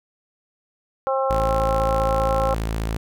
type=harmonic tone; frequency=267 Hz; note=C4; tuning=35 cents sharp; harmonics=2 / 3 / 4 / 5; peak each=-21 / -25 / -27 / -29 dBFS; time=1.07-2.54 s; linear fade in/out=0 ms
type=tone; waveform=sawtooth; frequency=55 Hz; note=A1; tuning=in tune; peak=-19 dBFS; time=1.3-2.97 s; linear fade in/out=5 ms
effects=none